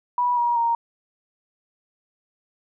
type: tone with pitch steps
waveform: sine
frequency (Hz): 977 / 954.1 / 931.8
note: B5 / A#5 / A#5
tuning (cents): -19 / +40 / -1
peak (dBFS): -18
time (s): 0.18-0.75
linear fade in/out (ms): 2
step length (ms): 190
effects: none